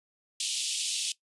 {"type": "band-pass noise", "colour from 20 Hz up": "pink", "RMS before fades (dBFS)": -32, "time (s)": [0.4, 1.12], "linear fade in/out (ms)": 2, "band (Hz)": [2800, 10000], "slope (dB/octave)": 48, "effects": ["noise-tail reverb RT60 0.1 s tail -18 dB re dry", "resampled to 24000 Hz"]}